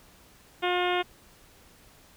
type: harmonic tone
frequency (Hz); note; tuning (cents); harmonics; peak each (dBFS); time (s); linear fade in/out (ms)
357.7; F4; +41; 1 / 2 / 3 / 4 / 5 / 6 / 7 / 8 / 9 / 10; -28 / -29 / -34 / -34 / -38 / -36 / -38 / -37 / -38 / -41; 0.62-1.03; 20
effects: pink hiss -56 dBFS RMS until 2.16 s